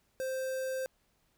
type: tone with notch filter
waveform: square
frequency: 523.3 Hz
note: C5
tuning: in tune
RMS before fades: -35 dBFS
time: 0.2-0.86 s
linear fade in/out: 0 ms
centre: 3100 Hz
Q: 1
effects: pink hiss -73 dBFS RMS until 1.37 s